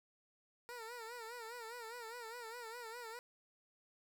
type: tone with vibrato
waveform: 15% pulse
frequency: 466.3 Hz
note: A#4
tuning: 1 cent sharp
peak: -40 dBFS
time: 0.69-3.19 s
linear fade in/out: 0 ms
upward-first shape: sine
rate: 4.9 Hz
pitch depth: 96 cents each way
effects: 12-bit